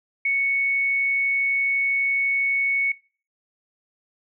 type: tone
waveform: sine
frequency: 2217 Hz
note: C#7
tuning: in tune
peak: -19 dBFS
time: 0.25-2.92 s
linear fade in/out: 5 ms
effects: noise-tail reverb RT60 0.4 s tail -22 dB re dry